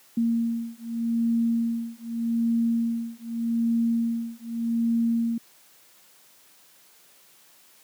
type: beating tone pair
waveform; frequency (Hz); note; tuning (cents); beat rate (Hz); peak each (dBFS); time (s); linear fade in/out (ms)
sine; 230.8 / 231.63; A#3 / A#3; -17 / -11; 0.83; -25; 0.17-5.38; 5
effects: white hiss -56 dBFS RMS until 7.83 s + high-pass 150 Hz 12 dB/octave